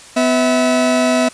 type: tone pair together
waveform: 40% pulse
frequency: 250 / 649.2 Hz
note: B3 / E5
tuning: +21 / -27 cents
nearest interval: octave + perfect fourth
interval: 1652 cents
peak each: -14 dBFS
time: 0.16-1.29 s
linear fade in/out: 10 ms
effects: white hiss -39 dBFS RMS until 1.33 s + resampled to 22050 Hz